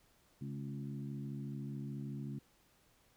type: harmonic tone with a mistuned harmonic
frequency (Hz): 69.3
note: C#2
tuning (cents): 0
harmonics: 2 / 3 / 4 / 5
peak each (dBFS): -42 / -45 / -49 / -55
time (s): 0.41-2.39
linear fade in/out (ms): 5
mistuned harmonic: 3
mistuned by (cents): +36
effects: pink hiss -70 dBFS RMS until 3.16 s